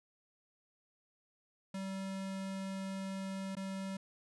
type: tone with dropouts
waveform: square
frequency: 192.7 Hz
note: G3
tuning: 29 cents flat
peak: -39 dBFS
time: 1.74-3.97 s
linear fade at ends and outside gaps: 5 ms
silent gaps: 3.553-3.567 s
effects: resampled to 24000 Hz